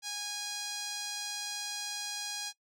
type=tone with band-pass filter; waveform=sawtooth; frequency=823 Hz; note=G#5; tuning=16 cents flat; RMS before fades=-38 dBFS; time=0.02-2.53 s; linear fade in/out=50 ms; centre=5700 Hz; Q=1.6; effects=noise-tail reverb RT60 0.1 s tail -20 dB re dry